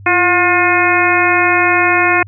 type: harmonic tone with a mistuned harmonic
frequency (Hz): 357.5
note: F4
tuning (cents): +41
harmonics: 1 / 2 / 3 / 4 / 5 / 6 / 7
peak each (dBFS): -17 / -17 / -17 / -17 / -17 / -17 / -17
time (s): 0.06-2.23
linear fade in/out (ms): 5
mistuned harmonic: 1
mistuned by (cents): -67
effects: added 99 Hz sine -32 dBFS peak until 2.27 s